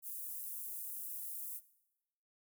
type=high-pass noise; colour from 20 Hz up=pink; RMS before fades=-44 dBFS; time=0.02-1.61 s; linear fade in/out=50 ms; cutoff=11000 Hz; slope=24 dB/octave; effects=noise-tail reverb RT60 0.9 s tail -18 dB re dry